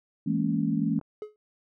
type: chord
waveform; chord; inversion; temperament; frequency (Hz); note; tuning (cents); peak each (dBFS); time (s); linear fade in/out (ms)
sine; A# half-diminished seventh; second; equal with one note detuned; 164.81 / 207.7 / 228.8 / 277.2; E3 / G#3 / A#3 / C#4; 0 / 0 / -32 / 0; -29; 0.26-1; 10
type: clicks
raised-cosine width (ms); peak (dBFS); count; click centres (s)
1; -36; 2; 0.99 / 1.013
type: tone with exponential decay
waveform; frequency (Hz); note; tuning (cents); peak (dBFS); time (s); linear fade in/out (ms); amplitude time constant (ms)
triangle; 423.6; G#4; +34; -28; 1.22-1.36; 1; 30
effects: none